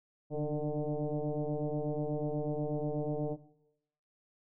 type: tone with frequency modulation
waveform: sine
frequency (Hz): 153.1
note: D#3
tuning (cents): -28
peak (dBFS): -30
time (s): 0.3-3.37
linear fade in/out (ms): 50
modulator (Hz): 149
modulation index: 3.2
effects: noise-tail reverb RT60 0.8 s tail -17 dB re dry